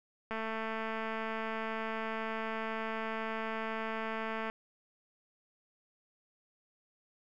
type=click train; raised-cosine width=0.5 ms; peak=-23 dBFS; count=931; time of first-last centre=0.31-4.499 s; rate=222 Hz; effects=none